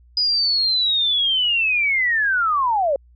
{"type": "linear sweep", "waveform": "sine", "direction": "down", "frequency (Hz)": [4978, 527], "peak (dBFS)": -16, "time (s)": [0.17, 2.96], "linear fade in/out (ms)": 2, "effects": ["added 60 Hz sine -48 dBFS peak until 3.15 s"]}